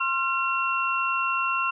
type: tone cluster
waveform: sine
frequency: 1059 / 1369 / 2728 Hz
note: C6 / F6 / F7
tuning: +21 / -35 / -41 cents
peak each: -27 dBFS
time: 0-1.71 s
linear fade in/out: 10 ms
effects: none